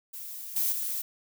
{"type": "noise with level steps", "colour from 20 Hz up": "violet", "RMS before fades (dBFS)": [-40, -27, -32], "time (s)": [0.13, 1.02], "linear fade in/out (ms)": 10, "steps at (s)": [0.56, 0.72], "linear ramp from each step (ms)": 5, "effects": []}